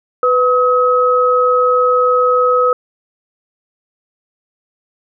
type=tone pair together; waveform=sine; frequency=498.2 / 1275.1 Hz; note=B4 / D#6; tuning=+15 / +42 cents; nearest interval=octave + major third; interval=1627 cents; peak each=-12 dBFS; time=0.23-2.73 s; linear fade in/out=2 ms; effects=none